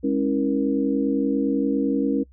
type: tone cluster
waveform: sine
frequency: 207.5 / 274.8 / 324.9 / 472.7 Hz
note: G#3 / C#4 / E4 / A#4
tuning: -1 / -15 / -25 / +24 cents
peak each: -27 / -21 / -27 / -27 dBFS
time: 0.03-2.24 s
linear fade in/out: 20 ms
effects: noise-tail reverb RT60 0.1 s tail -24 dB re dry + added 65 Hz sine -48 dBFS peak until 2.32 s